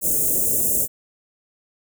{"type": "band-stop noise", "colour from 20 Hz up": "white", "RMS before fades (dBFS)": -20, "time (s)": [0.01, 0.88], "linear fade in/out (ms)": 50, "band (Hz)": [610, 6900], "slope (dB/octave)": 48, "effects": []}